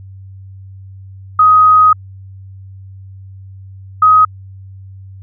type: tone pair in turn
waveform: sine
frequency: 1255 / 1259.9 Hz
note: D#6 / D#6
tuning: +15 / +21 cents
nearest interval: unison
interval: 6 cents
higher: second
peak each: -4 dBFS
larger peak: neither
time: 1.39-1.93 / 4.02-4.25 s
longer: first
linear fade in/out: 5 ms
effects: added 96 Hz sine -31 dBFS peak until 5.22 s